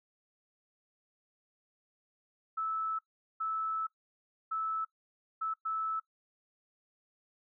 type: tone bursts at uneven times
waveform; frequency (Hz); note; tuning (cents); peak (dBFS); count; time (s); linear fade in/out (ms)
sine; 1309; E6; -13; -31; 5; 2.57-2.99 / 3.4-3.87 / 4.51-4.85 / 5.41-5.54 / 5.65-6; 10
effects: noise-tail reverb RT60 0.1 s tail -20 dB re dry